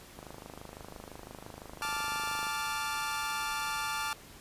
click train, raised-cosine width 1 ms, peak -30 dBFS, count 60, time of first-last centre 0.19-2.468 s, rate 25.9 Hz
sawtooth chord, D minor, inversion second, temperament equal with one note detuned, 876.4 / 1174.7 / 1396.9 Hz, A5 / D6 / F6, -7 / 0 / 0 cents, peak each -33 dBFS, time 1.82-4.13 s, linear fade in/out 0 ms
effects pink hiss -52 dBFS RMS until 4.4 s + resampled to 32000 Hz

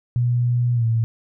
sine tone with pitch glide, 121.5 to 114.02 Hz, B2 to A#2, -28 to -38 cents, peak -16 dBFS, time 0.16-1.04 s, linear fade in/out 0 ms, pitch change -110 cents, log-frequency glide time 0.74-0.85 s, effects none

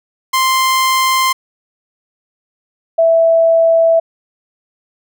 sawtooth / sine tone pair in turn, 1046.5 / 659.3 Hz, C6 / E5, 0 / 0 cents, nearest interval minor sixth, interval 800 cents, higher first, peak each -7 dBFS, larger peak neither, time 0.33-1.33 / 2.98-4 s, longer second, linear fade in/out 10 ms, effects none

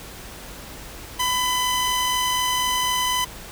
sawtooth tone pair together, 1000 / 3044 Hz, B5 / F#7, +21 / +48 cents, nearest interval octave + perfect fifth, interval 1927 cents, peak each -18 / -22 dBFS, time 1.19-3.25 s, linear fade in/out 10 ms, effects added 50 Hz sine -44 dBFS peak until 3.51 s + pink hiss -39 dBFS RMS until 3.51 s

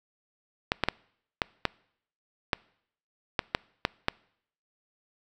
clicks, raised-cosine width 0.3 ms, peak -7 dBFS, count 10, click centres 0.719 / 0.837 / 0.886 / 1.418 / 1.653 / 2.532 / 3.392 / 3.549 / 3.851 / 4.084 s, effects noise-tail reverb RT60 0.7 s tail -25 dB re dry

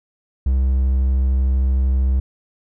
triangle tone with vibrato, 65.41 Hz, C2, in tune, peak -12 dBFS, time 0.46-2.2 s, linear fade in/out 5 ms, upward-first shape triangle, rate 13 Hz, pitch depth 11 cents each way, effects none

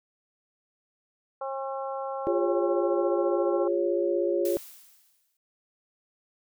harmonic tone, 270 Hz, C#4, 45 cents flat, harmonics 2 / 3 / 4 / 5, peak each -33 / -35 / -38 / -42 dBFS, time 1.41-3.68 s, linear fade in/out 5 ms
sine chord, Db major, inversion first, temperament equal with one note detuned, 349.2 / 405.6 / 554.4 Hz, F4 / Ab4 / Db5, 0 / -41 / 0 cents, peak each -26 / -29 / -28 dBFS, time 2.27-4.57 s, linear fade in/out 0 ms
blue noise with exponential decay, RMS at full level -37 dBFS, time 4.45-5.37 s, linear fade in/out 2 ms, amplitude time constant 200 ms
effects none

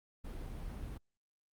brown noise, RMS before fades -43 dBFS, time 0.24-0.98 s, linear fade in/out 10 ms, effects Opus 32 kbps

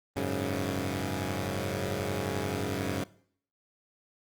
10% pulse chord, F# suspended second, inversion none, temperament equal, 92.5 / 103.83 / 138.59 Hz, F#2 / G#2 / C#3, 0 / 0 / 0 cents, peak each -25 / -27 / -27 dBFS, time 0.16-3.04 s, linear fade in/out 5 ms, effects noise-tail reverb RT60 0.6 s tail -20 dB re dry + Opus 24 kbps

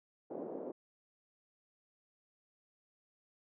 white band-pass noise, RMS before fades -43 dBFS, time 0.3-0.72 s, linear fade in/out 10 ms, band 240 to 550 Hz, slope 24 dB/octave, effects none

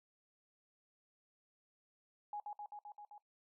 sine tone with echo, 830.6 Hz, G#5, in tune, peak -40 dBFS, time 2.33-2.4 s, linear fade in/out 2 ms, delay 130 ms, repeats 6, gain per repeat -2 dB, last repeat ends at 3.18 s, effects noise-tail reverb RT60 0.1 s tail -17 dB re dry

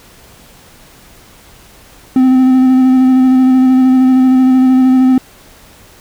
triangle tone with vibrato, 258.4 Hz, C4, 21 cents flat, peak -3 dBFS, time 2.16-5.18 s, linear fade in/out 2 ms, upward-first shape square, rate 13 Hz, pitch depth 14 cents each way, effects pink hiss -41 dBFS RMS until 6 s

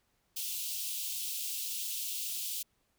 white high-pass noise, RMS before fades -37 dBFS, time 0.36-2.63 s, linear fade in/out 10 ms, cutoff 2700 Hz, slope 48 dB/octave, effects pink hiss -75 dBFS RMS until 2.98 s

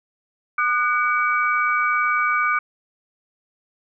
sine tone cluster, 1215 / 1477 / 2277 Hz, D#6 / F#6 / C#7, -42 / -3 / +46 cents, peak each -20 / -22 / -24 dBFS, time 0.58-2.59 s, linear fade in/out 5 ms, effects none

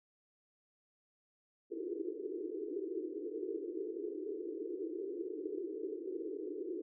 pink band-pass noise, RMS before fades -41 dBFS, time 1.7-6.82 s, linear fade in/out 10 ms, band 310 to 450 Hz, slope 96 dB/octave, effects none

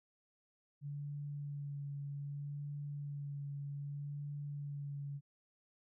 sine tone with vibrato, 143.3 Hz, D3, 42 cents flat, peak -40 dBFS, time 0.81-5.21 s, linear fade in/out 50 ms, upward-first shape sine, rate 0.64 Hz, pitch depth 18 cents each way, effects none

